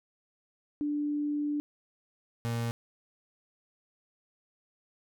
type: tone pair in turn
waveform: sine / 35% pulse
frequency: 294 / 116.92 Hz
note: D4 / A#2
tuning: +2 / +6 cents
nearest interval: octave + major third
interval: 1596 cents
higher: first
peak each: -28 / -28 dBFS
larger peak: neither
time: 0.81-1.6 / 2.45-2.71 s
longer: first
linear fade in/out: 0 ms
effects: none